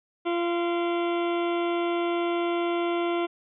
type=harmonic tone with a mistuned harmonic; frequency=344.4 Hz; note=F4; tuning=24 cents flat; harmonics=1 / 2 / 3 / 4 / 6 / 7 / 8 / 9 / 10; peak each=-25 / -31 / -35 / -37 / -41 / -42 / -43 / -44 / -45 dBFS; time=0.25-3.27 s; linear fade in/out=20 ms; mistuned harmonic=7; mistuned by=-64 cents; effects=none

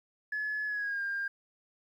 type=tone with pitch glide; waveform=sine; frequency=1708 to 1602.9 Hz; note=G#6 to G6; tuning=+48 to +38 cents; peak=-30 dBFS; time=0.32-1.28 s; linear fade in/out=5 ms; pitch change=-110 cents; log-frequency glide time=0.66-1.02 s; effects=tanh soft clip ceiling -27 dBFS + 11-bit

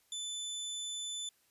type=tone; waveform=25% pulse; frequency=3510 Hz; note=A7; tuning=5 cents flat; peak=-34 dBFS; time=0.12-1.29 s; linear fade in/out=2 ms; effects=white hiss -71 dBFS RMS until 1.5 s + resampled to 32000 Hz

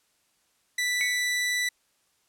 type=tone; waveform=sawtooth; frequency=1975.5 Hz; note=B6; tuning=in tune; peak=-21 dBFS; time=0.78-1.69 s; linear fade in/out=5 ms
type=tone with exponential decay; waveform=sine; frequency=2217 Hz; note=C#7; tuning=in tune; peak=-24 dBFS; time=1.01-1.31 s; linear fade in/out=0 ms; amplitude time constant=65 ms
effects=white hiss -69 dBFS RMS until 2.28 s + low-pass 11000 Hz 12 dB/octave

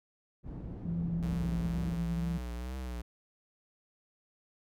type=low-pass noise; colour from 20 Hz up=white; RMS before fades=-41 dBFS; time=0.43-1.99 s; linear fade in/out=50 ms; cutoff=170 Hz; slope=12 dB/octave
type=tone; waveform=sine; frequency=169 Hz; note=E3; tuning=43 cents sharp; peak=-31 dBFS; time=0.85-2.38 s; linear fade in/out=5 ms
type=tone with vibrato; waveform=square; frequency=62 Hz; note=B1; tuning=7 cents sharp; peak=-37 dBFS; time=1.22-3.02 s; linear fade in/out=10 ms; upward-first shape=triangle; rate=2.1 Hz; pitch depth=100 cents each way
effects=none

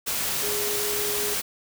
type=tone in noise; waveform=sine; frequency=415.3 Hz; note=G#4; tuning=in tune; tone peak=-30 dBFS; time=0.42-1.35 s; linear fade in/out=20 ms; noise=white; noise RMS=-27 dBFS; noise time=0.06-1.42 s; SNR=-6 dB; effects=none

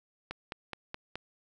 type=click train; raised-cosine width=0.3 ms; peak=-21 dBFS; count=5; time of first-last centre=0.31-1.156 s; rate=4.73 Hz; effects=none

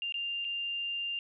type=tone with dropouts; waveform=sine; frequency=2794 Hz; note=F7; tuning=in tune; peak=-32 dBFS; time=0.02-1.19 s; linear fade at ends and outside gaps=1 ms; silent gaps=0.123-0.142 / 0.445-0.449 s; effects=none

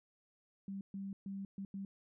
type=tone bursts at uneven times; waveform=sine; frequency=196 Hz; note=G3; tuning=in tune; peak=-40 dBFS; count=5; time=0.68-0.81 / 0.94-1.13 / 1.26-1.45 / 1.58-1.65 / 1.74-1.85 s; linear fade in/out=2 ms; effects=none

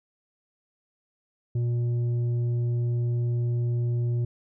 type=tone with tanh clipping; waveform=triangle; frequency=119.7 Hz; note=A#2; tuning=46 cents sharp; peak=-24 dBFS; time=1.55-4.25 s; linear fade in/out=5 ms; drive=10 dB; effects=none

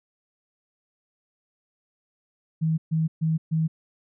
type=tone bursts; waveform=sine; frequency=160 Hz; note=D#3; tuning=49 cents sharp; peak=-20 dBFS; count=4; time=2.61-3.68 s; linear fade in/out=20 ms; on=170 ms; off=130 ms; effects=none

